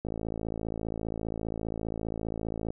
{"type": "click train", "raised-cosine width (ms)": 2, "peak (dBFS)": -20, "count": 147, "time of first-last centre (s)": [0.05, 2.705], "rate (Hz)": 55, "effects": []}